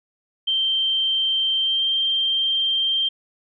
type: tone with pitch glide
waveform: sine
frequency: 3136 to 3161 Hz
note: G7 to G7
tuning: 0 to +14 cents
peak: -18 dBFS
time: 0.47-3.09 s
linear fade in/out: 10 ms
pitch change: +14 cents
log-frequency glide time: 1.6-1.83 s
effects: none